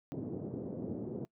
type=band-pass noise; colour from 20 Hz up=white; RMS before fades=-40 dBFS; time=0.12-1.25 s; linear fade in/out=0 ms; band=110 to 410 Hz; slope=24 dB/octave; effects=noise-tail reverb RT60 0.1 s tail -22 dB re dry